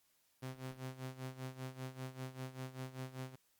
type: tone with tremolo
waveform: sawtooth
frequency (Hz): 130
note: C3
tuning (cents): -11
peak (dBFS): -37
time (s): 0.42-3.36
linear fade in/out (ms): 10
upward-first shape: sine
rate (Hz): 5.1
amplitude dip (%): 80
effects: white hiss -75 dBFS RMS until 3.59 s + Opus 48 kbps